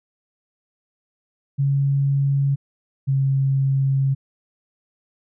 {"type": "tone pair in turn", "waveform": "sine", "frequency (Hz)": [139, 135.83], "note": ["C#3", "C#3"], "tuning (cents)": [5, -35], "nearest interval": "unison", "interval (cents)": 40, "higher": "first", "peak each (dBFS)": -16, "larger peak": "neither", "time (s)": [[1.58, 2.56], [3.07, 4.15]], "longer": "second", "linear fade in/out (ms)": 20, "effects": []}